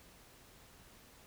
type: silence
effects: pink hiss -60 dBFS RMS until 1.26 s